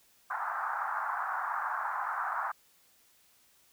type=band-pass noise; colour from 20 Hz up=white; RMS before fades=-34 dBFS; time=0.3-2.52 s; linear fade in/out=10 ms; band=770 to 1500 Hz; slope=48 dB/octave; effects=white hiss -65 dBFS RMS until 3.72 s